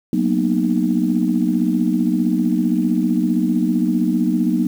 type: chord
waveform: sine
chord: B major seventh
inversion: second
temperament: just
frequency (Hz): 185.21 / 231.5 / 246.9 / 308.7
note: F#3 / A#3 / B3 / D#4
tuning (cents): +2 / -12 / 0 / -14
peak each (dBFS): -20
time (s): 0.13-4.67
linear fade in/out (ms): 2
effects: tanh soft clip ceiling -4 dBFS + 7-bit

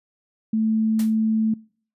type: tone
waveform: sine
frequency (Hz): 220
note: A3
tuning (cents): 0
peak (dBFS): -18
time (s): 0.53-1.54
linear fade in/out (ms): 5
type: noise with exponential decay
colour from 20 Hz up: white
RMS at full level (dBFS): -31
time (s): 0.99-1.16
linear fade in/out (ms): 5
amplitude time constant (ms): 35
effects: noise-tail reverb RT60 0.5 s tail -25 dB re dry + resampled to 32000 Hz

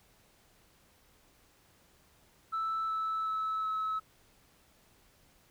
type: tone with pitch steps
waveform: sine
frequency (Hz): 1318.5 / 1310.1 / 1301.9 / 1293.6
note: E6 / E6 / E6 / E6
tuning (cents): 0 / -11 / -22 / -33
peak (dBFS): -29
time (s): 2.52-4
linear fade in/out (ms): 20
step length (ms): 370
effects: tanh soft clip ceiling -28 dBFS + pink hiss -65 dBFS RMS until 5.5 s

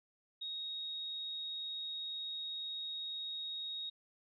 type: tone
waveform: sine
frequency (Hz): 3758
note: A#7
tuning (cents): +13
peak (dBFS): -39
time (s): 0.41-3.9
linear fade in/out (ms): 10
effects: none

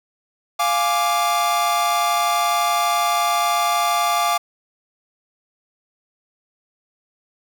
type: chord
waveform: 45% pulse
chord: D diminished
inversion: first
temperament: equal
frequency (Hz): 698.5 / 830.6 / 1174.7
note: F5 / Ab5 / D6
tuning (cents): 0 / 0 / 0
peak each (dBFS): -21 / -24 / -20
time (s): 0.59-4.38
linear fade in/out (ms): 10
effects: none

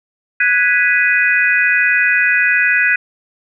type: chord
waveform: sine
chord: G# minor seventh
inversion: third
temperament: equal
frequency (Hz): 1480 / 1661.2 / 1975.5 / 2489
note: F#6 / G#6 / B6 / D#7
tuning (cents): 0 / 0 / 0 / 0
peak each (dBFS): -16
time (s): 0.4-2.96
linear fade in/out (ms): 5
effects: none

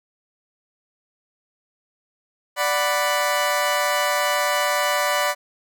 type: chord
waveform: 20% pulse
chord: B minor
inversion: first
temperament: equal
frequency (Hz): 587.3 / 740 / 987.8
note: D5 / F#5 / B5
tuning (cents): 0 / 0 / 0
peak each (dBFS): -17 / -21 / -19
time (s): 2.56-5.35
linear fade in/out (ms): 50
effects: none

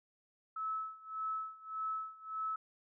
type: tone with tremolo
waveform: sine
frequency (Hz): 1300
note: E6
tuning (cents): -24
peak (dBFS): -34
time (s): 0.56-2.56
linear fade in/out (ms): 5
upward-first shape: sine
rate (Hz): 1.7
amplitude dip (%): 90
effects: none

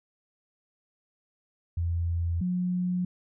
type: tone pair in turn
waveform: sine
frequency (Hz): 85 / 180.11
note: F2 / F#3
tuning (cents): -46 / -46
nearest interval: octave + minor second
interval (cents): 1300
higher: second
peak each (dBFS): -25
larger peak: neither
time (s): 1.77-2.41 / 2.41-3.05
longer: neither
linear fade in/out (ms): 5
effects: none

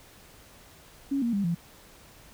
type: tone with pitch steps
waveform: sine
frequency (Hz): 276.5 / 235.2 / 200.1 / 170.21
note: C#4 / A#3 / G3 / F3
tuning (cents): -4 / +16 / +36 / -44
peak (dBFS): -24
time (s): 1.11-1.55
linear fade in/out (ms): 10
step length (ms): 110
effects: pink hiss -53 dBFS RMS until 2.33 s

